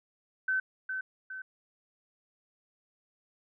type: tone with echo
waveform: sine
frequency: 1528 Hz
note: G6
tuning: 45 cents flat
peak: -26 dBFS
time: 0.48-0.6 s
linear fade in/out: 5 ms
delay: 410 ms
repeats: 2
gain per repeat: -6 dB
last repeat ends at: 1.42 s
effects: none